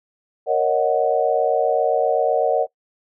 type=chord; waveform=sine; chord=D# minor seventh; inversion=second; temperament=equal; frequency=466.2 / 554.4 / 622.3 / 740 Hz; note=A#4 / C#5 / D#5 / F#5; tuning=0 / 0 / 0 / 0 cents; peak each=-21 dBFS; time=0.46-2.67 s; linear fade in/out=50 ms; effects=noise-tail reverb RT60 0.1 s tail -21 dB re dry